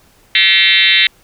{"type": "tone with frequency modulation", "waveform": "sine", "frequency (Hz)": 2888, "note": "F#7", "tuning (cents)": -43, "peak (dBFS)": -7, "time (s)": [0.35, 1.07], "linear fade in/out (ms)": 2, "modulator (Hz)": 193, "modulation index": 5.5, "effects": ["pink hiss -50 dBFS RMS until 1.23 s"]}